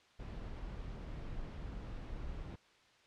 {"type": "noise", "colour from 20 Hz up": "brown", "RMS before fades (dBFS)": -44, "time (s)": [0.19, 2.56], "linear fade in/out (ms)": 10, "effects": ["white hiss -66 dBFS RMS until 3.06 s", "low-pass 4000 Hz 12 dB/octave"]}